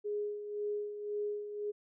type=tone with tremolo; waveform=sine; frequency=415.3 Hz; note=G#4; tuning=in tune; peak=-32 dBFS; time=0.04-1.72 s; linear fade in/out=20 ms; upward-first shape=sine; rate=1.9 Hz; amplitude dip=60%; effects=none